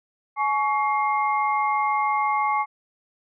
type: tone cluster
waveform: sine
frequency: 846 / 1120 / 2123 Hz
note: G#5 / C#6 / C7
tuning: +32 / +18 / +25 cents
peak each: -23 / -23 / -29 dBFS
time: 0.36-2.66 s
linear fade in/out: 50 ms
effects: none